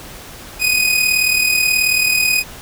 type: tone with amplitude modulation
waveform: sawtooth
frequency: 2495 Hz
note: D#7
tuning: 4 cents sharp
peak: -7 dBFS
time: 0.59-2.44 s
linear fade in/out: 50 ms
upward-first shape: sine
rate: 38.5 Hz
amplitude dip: 55%
effects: pink hiss -35 dBFS RMS until 2.61 s